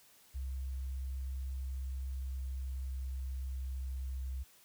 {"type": "tone with pitch glide", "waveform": "sine", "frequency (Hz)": [65.8, 65.23], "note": ["C2", "C2"], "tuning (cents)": [10, -5], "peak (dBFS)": -36, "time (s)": [0.34, 4.44], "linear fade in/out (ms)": 20, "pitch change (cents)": -15, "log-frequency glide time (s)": [1.58, 4.31], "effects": ["white hiss -63 dBFS RMS until 4.64 s"]}